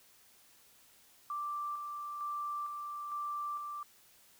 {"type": "tone with tremolo", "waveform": "sine", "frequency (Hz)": 1175, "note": "D6", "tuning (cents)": 1, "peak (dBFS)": -35, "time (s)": [1.3, 3.83], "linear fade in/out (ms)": 2, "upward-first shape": "square", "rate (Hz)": 1.1, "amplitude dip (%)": 35, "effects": ["white hiss -63 dBFS RMS until 4.39 s"]}